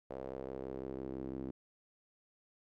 sawtooth tone with band-pass filter sweep, 66 Hz, C2, 16 cents sharp, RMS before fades -43 dBFS, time 0.1-1.51 s, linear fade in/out 5 ms, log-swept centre 540 to 300 Hz, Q 2.7, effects none

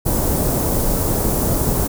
pink band-stop noise, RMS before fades -18 dBFS, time 0.05-1.88 s, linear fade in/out 20 ms, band 700 to 10000 Hz, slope 12 dB/octave, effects none

